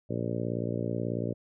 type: harmonic tone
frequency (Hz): 58.3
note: A#1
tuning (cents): +1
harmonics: 2 / 3 / 4 / 5 / 6 / 7 / 8 / 9 / 10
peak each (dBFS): -34 / -36 / -37 / -38 / -39 / -39 / -40 / -41 / -41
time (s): 0.09-1.34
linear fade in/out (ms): 20
effects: none